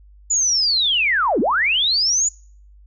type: linear two-way sweep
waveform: sine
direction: down then up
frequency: 7040 to 195.2 to 7040 Hz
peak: -15 dBFS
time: 0.3-2.29 s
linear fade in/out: 10 ms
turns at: 1.4 s
effects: noise-tail reverb RT60 0.5 s tail -25 dB re dry + added 50 Hz sine -44 dBFS peak until 2.86 s